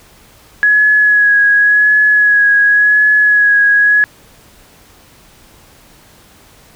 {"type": "tone with vibrato", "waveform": "sine", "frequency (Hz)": 1678, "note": "G#6", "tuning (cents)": 17, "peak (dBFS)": -6, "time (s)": [0.63, 4.04], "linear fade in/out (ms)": 0, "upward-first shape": "sine", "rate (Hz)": 0.91, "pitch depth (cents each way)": 23, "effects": ["pink hiss -44 dBFS RMS until 6.75 s"]}